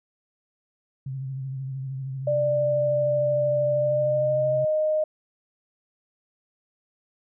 sine tone with vibrato, 133.4 Hz, C3, 34 cents sharp, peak -29 dBFS, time 1.06-4.65 s, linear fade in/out 5 ms, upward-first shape sine, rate 13 Hz, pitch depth 42 cents each way
sine tone with pitch glide, 592 to 617.9 Hz, D5 to D#5, +14 to -12 cents, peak -20 dBFS, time 2.27-5.04 s, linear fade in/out 5 ms, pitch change +74 cents, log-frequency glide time 3.71-4.56 s
effects none

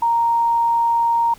sine tone, 931 Hz, A#5, 2 cents flat, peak -14 dBFS, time 0.02-1.34 s, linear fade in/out 5 ms, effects pink hiss -47 dBFS RMS until 1.38 s

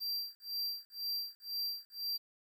square tone with tremolo, 4717 Hz, D8, 7 cents sharp, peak -34 dBFS, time 0-2.18 s, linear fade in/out 20 ms, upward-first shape sine, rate 2 Hz, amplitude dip 100%, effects 11-bit

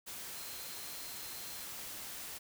sine tone in noise, 4139 Hz, C8, 20 cents flat, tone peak -53 dBFS, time 0.34-1.66 s, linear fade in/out 20 ms, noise white, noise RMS -45 dBFS, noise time 0.06-2.39 s, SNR -11 dB, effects none

